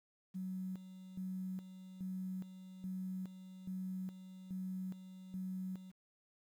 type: tone with tremolo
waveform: sine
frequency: 186.6 Hz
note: F#3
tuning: 15 cents sharp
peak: -39 dBFS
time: 0.34-5.92 s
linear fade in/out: 20 ms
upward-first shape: square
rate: 1.2 Hz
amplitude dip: 70%
effects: 11-bit